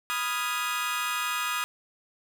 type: chord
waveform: 25% pulse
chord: F half-diminished seventh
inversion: second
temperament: equal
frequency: 987.8 / 1244.5 / 1396.9 / 1661.2 Hz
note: Cb6 / Eb6 / F6 / Ab6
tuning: 0 / 0 / 0 / 0 cents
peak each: -32 / -26 / -32 / -31 dBFS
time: 0.1-1.64 s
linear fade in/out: 0 ms
effects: none